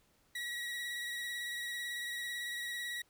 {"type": "tone with vibrato", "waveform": "30% pulse", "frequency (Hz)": 1920, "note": "B6", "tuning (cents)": -49, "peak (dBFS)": -35, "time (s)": [0.35, 3.02], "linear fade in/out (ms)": 5, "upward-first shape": "sine", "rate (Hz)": 18, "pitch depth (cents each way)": 26, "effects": ["pink hiss -71 dBFS RMS until 3.09 s"]}